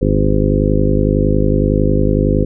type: harmonic tone with a mistuned harmonic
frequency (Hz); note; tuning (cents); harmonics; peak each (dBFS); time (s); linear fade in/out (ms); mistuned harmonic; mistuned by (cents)
50.9; G#1; -34; 1 / 2 / 3 / 4 / 5 / 6 / 7 / 8 / 10; -16 / -19 / -18 / -21 / -19 / -21 / -22 / -21 / -21; 0.01-2.45; 10; 1; -100
effects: none